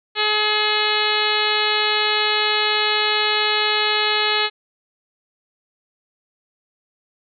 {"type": "harmonic tone with a mistuned harmonic", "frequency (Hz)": 424.2, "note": "G#4", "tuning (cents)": 37, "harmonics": [1, 2, 3, 4, 5, 6, 7, 8, 9, 10], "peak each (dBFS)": [-26, -26, -26, -26, -26, -26, -26, -26, -26, -26], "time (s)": [0.15, 4.5], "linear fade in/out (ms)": 50, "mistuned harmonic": 9, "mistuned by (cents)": 15, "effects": []}